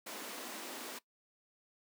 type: high-pass noise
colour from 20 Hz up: pink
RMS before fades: -45 dBFS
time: 0.06-0.99 s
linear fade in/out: 10 ms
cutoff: 220 Hz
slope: 48 dB/octave
effects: noise-tail reverb RT60 0.1 s tail -18 dB re dry